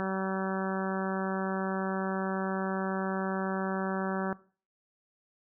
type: harmonic tone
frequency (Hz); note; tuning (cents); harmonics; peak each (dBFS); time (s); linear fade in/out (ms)
190.9; G3; -46; 1 / 2 / 3 / 4 / 5 / 6 / 7 / 8 / 9; -33 / -36 / -38 / -39 / -40 / -41 / -41 / -42 / -43; 0-4.33; 0
effects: noise-tail reverb RT60 0.4 s tail -19 dB re dry